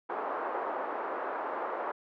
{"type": "band-pass noise", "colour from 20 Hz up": "white", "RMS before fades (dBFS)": -35, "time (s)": [0.09, 1.92], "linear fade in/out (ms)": 10, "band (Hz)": [360, 1200], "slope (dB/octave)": 24, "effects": []}